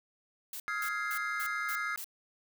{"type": "noise bursts", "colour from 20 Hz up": "blue", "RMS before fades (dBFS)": -41, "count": 6, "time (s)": [0.53, 2.044], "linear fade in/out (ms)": 2, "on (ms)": 69, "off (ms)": 220}
{"type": "chord", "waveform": "triangle", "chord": "F minor seventh", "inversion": "third", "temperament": "equal with one note detuned", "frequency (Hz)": [1264.1, 1396.9, 1661.2, 2093], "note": ["Eb6", "F6", "Ab6", "C7"], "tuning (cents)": [27, 0, 0, 0], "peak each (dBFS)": -36, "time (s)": [0.68, 1.96], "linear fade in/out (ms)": 0}
{"effects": []}